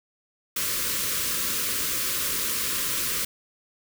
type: band-stop noise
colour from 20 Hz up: white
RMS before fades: -27 dBFS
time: 0.56-3.25 s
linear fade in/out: 5 ms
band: 580 to 1000 Hz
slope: 96 dB/octave
effects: none